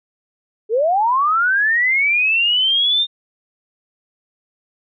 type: linear sweep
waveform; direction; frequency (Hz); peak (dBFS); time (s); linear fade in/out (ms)
sine; up; 409.7 to 3662; -13; 0.69-3.07; 50
effects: none